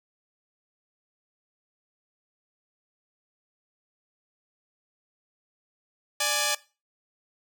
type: tone pair together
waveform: 5% pulse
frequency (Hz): 590 / 834.4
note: D5 / G#5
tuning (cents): +8 / +8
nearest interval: tritone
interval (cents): 600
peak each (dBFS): -15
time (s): 6.2-6.55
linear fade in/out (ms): 5
effects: noise-tail reverb RT60 0.3 s tail -19 dB re dry